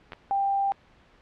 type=clicks; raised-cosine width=0.3 ms; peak=-21 dBFS; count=2; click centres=0.121 / 0.133 s
type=tone; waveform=sine; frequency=791 Hz; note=G5; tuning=15 cents sharp; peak=-22 dBFS; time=0.31-0.72 s; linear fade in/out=0 ms
effects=pink hiss -58 dBFS RMS until 1.21 s + low-pass 3000 Hz 12 dB/octave